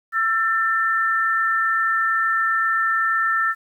sine tone pair together, 1338.9 / 1786 Hz, E6 / A6, +27 / +25 cents, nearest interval perfect fourth, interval 498 cents, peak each -20 dBFS, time 0.12-3.55 s, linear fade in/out 50 ms, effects 9-bit

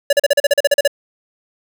square tone bursts, 571 Hz, D5, 49 cents flat, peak -9 dBFS, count 12, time 0.1-0.877 s, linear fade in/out 5 ms, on 29 ms, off 39 ms, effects none

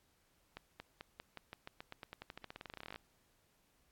accelerating click train, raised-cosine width 0.3 ms, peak -30 dBFS, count 30, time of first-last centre 0.57-2.96 s, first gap 230 ms, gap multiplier 0.91, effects pink hiss -74 dBFS RMS until 3.91 s + AAC 64 kbps

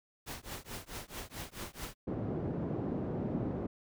pink noise with tremolo, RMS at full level -40 dBFS, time 0.26-1.95 s, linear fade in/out 20 ms, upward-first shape triangle, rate 4.6 Hz, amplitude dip 100%
pink band-pass noise, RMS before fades -36 dBFS, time 2.07-3.67 s, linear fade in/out 10 ms, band 120 to 420 Hz, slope 12 dB/octave
effects none

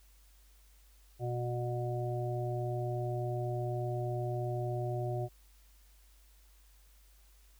harmonic tone, 121.7 Hz, B2, 25 cents flat, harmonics 1 / 3 / 5 / 6, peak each -34 / -39 / -41 / -42 dBFS, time 1.19-5.29 s, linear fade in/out 50 ms, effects added 50 Hz sine -59 dBFS peak until 7.59 s + white hiss -67 dBFS RMS until 7.59 s

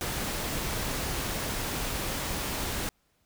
pink noise, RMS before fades -32 dBFS, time 0.01-2.89 s, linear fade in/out 0 ms, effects pink hiss -71 dBFS RMS until 3.25 s

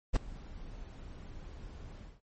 brown noise with ADSR envelope, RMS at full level -23 dBFS, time 0.13-2.21 s, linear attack 34 ms, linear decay 4 ms, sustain -23 dB, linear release 190 ms, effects MP3 32 kbps

